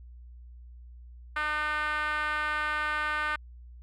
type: tone with band-pass filter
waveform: 5% pulse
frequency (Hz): 302.7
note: D#4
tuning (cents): -48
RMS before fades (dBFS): -30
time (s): 1.36-3.36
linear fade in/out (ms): 5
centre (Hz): 1400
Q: 2.9
effects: added 60 Hz sine -45 dBFS peak until 3.82 s